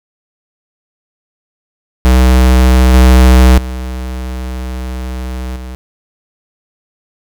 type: tone with level steps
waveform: square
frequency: 63.3 Hz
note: B1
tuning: 43 cents sharp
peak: -5 / -3 / -19 / -24 dBFS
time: 2.05-5.75 s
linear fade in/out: 0 ms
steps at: 2.94 / 3.58 / 5.56 s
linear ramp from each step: 2 ms
effects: none